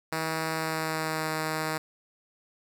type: tone with pitch glide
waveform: 5% pulse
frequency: 160 to 157.25 Hz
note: D#3 to D#3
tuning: +49 to +19 cents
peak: -17 dBFS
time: 0.12-1.78 s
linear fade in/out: 5 ms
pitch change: -30 cents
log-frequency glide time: 0.55-1.32 s
effects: none